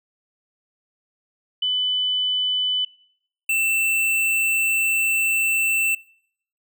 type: tone pair in turn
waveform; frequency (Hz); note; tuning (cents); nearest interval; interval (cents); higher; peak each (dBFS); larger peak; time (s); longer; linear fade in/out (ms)
sine / square; 3000 / 2673; F#7 / E7; +23 / +23; major second; 200; first; -19; neither; 1.62-2.85 / 3.49-5.95; second; 5
effects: noise-tail reverb RT60 0.7 s tail -25 dB re dry